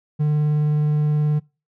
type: tone with vibrato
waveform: triangle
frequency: 150 Hz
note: D3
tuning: 37 cents sharp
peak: -14 dBFS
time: 0.19-1.4 s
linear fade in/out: 20 ms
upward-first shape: triangle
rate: 19 Hz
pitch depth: 11 cents each way
effects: noise-tail reverb RT60 0.3 s tail -24 dB re dry